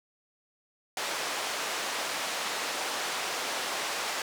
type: band-pass noise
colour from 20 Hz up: pink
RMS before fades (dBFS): -33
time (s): 0.97-4.22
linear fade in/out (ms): 2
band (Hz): 590 to 7700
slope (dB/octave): 12
effects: none